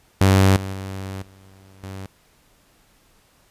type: tone with level steps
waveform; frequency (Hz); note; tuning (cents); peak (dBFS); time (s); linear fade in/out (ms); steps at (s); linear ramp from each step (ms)
sawtooth; 96.1; G2; -34; -8 / -23 / -25 / -43 / -28; 0.21-2.06; 0; 0.56 / 0.73 / 1.22 / 1.83; 5
effects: pink hiss -58 dBFS RMS until 3.5 s + resampled to 32000 Hz